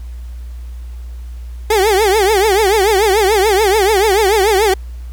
30% pulse tone with vibrato, 408.5 Hz, G#4, 29 cents flat, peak -7 dBFS, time 1.7-4.74 s, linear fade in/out 5 ms, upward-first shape triangle, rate 6.9 Hz, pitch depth 200 cents each way, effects added 60 Hz sine -25 dBFS peak until 5.12 s + pink hiss -49 dBFS RMS until 5.12 s

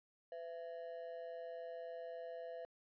triangle ring-modulated tone, 587.3 Hz, D5, in tune, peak -40 dBFS, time 0.32-2.65 s, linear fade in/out 0 ms, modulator 81.8 Hz, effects resampled to 11025 Hz

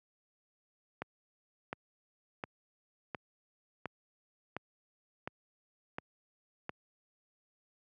click train, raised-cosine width 0.5 ms, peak -22 dBFS, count 9, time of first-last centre 1.02-6.694 s, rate 1.41 Hz, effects high-pass 100 Hz 12 dB/octave

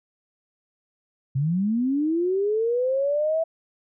sine linear sweep, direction up, 127.7 to 659.3 Hz, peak -20 dBFS, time 1.35-3.44 s, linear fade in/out 10 ms, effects none

